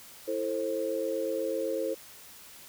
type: chord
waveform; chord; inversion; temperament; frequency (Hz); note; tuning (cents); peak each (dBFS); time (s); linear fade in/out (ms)
sine; A minor; second; just; 330 / 440 / 528; E4 / A4 / C5; +2 / 0 / +16; -35 / -33 / -31; 0.27-1.95; 20
effects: white hiss -50 dBFS RMS until 2.68 s